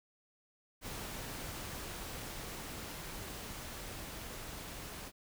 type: noise with level ramp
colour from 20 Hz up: pink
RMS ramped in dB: -43 to -46 dBFS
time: 0.81-5.12 s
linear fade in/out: 50 ms
effects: none